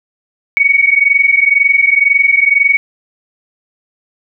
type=tone pair together; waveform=sine; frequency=2227 / 2249 Hz; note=C#7 / C#7; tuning=+7 / +24 cents; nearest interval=unison; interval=17 cents; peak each=-10 dBFS; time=0.57-2.77 s; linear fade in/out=0 ms; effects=none